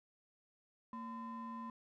triangle ring-modulated tone, 395.7 Hz, G4, 16 cents sharp, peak -38 dBFS, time 0.93-1.7 s, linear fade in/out 2 ms, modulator 625 Hz, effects none

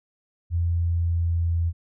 sine tone with pitch glide, 85.3 to 84.27 Hz, F2 to E2, -40 to +39 cents, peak -20 dBFS, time 0.5-1.73 s, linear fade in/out 50 ms, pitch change -21 cents, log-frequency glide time 0.65-1.55 s, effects none

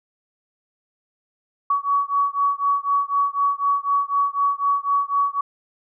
sine beating tone pair, 1127 / 1131 Hz, C#6 / C#6, +28 / +34 cents, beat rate 4 Hz, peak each -21 dBFS, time 1.7-5.41 s, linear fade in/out 5 ms, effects none

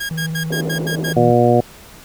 sawtooth tone bursts, 1631 Hz, G#6, 32 cents flat, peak -18 dBFS, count 7, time 0-1.132 s, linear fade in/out 10 ms, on 94 ms, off 79 ms
triangle tone with vibrato, 160.9 Hz, E3, 42 cents flat, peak -19 dBFS, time 0.11-1.31 s, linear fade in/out 0 ms, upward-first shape sine, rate 19 Hz, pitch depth 36 cents each way
white band-pass noise, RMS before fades -26 dBFS, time 0.5-1.13 s, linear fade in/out 2 ms, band 250 to 500 Hz, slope 24 dB/octave
harmonic tone, 120 Hz, B2, 49 cents flat, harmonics 1 / 2 / 3 / 4 / 5 / 6, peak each -17 / -17 / -17 / -17 / -17 / -17 dBFS, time 1.16-1.61 s, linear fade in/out 10 ms
effects pink hiss -41 dBFS RMS until 2.04 s

